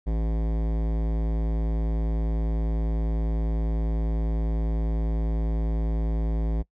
sine tone with hard clipping, 55 Hz, A1, in tune, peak -25 dBFS, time 0.06-6.63 s, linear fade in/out 20 ms, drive 18 dB, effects noise-tail reverb RT60 0.1 s tail -21 dB re dry

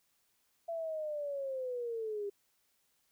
sine linear sweep, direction down, 675 to 398.2 Hz, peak -35 dBFS, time 0.68-2.3 s, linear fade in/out 10 ms, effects white hiss -75 dBFS RMS until 3.11 s

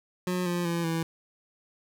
25% pulse tone with pitch steps, 180.8 / 175.15 / 169.67 / 164.36 Hz, F#3 / F3 / F3 / E3, -40 / +5 / -50 / -5 cents, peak -23 dBFS, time 0.27-1.03 s, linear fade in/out 2 ms, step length 190 ms, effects none

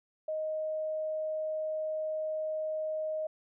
sine tone, 624 Hz, D#5, 5 cents sharp, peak -31 dBFS, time 0.28-3.27 s, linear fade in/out 5 ms, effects none

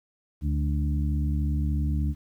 harmonic tone with a mistuned harmonic, 73.42 Hz, D2, in tune, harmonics 1 / 2 / 3 / 4, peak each -24 / -30 / -34 / -36 dBFS, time 0.41-2.15 s, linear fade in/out 50 ms, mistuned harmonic 3, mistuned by -25 cents, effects 10-bit

